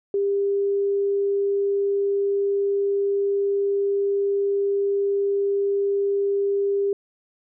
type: tone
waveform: sine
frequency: 399.4 Hz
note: G4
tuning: 32 cents sharp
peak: -19 dBFS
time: 0.14-6.93 s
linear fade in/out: 2 ms
effects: none